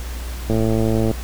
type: click train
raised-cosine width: 2 ms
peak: -7 dBFS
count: 69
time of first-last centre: 0.5-1.113 s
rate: 111 Hz
effects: added 60 Hz sine -26 dBFS peak until 1.23 s + pink hiss -36 dBFS RMS until 1.23 s